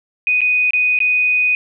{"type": "tone with dropouts", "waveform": "sine", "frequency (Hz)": 2489, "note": "D#7", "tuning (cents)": 0, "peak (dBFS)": -12, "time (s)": [0.27, 1.55], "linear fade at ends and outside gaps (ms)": 1, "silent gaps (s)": [[0.407, 0.416], [0.707, 0.734], [0.989, 1.003]], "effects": []}